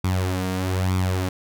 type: tone with flanger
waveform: sawtooth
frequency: 92.8 Hz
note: F#2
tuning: 6 cents sharp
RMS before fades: -23 dBFS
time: 0.04-1.29 s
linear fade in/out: 5 ms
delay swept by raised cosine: 0.85 to 4.35 ms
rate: 1.1 Hz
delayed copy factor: +0.65
effects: none